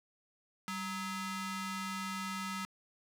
sawtooth ring-modulated tone, 740 Hz, F#5, in tune, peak -30 dBFS, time 0.68-2.65 s, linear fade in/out 0 ms, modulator 546 Hz, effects low-pass 11000 Hz 12 dB/octave + 10-bit

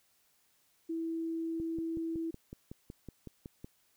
sine tone, 328 Hz, E4, 9 cents flat, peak -33 dBFS, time 0.89-2.31 s, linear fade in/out 10 ms
click train, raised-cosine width 3 ms, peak -31 dBFS, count 12, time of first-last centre 1.6-3.645 s, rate 5.38 Hz
effects white hiss -71 dBFS RMS until 3.96 s

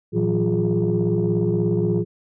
sine tone cluster, 113.7 / 166.4 / 183.2 / 352.5 / 416.6 Hz, A#2 / E3 / F#3 / F4 / G#4, -43 / +17 / -17 / +16 / +5 cents, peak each -23 dBFS, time 0.12-2.05 s, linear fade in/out 50 ms, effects tanh soft clip ceiling -11 dBFS

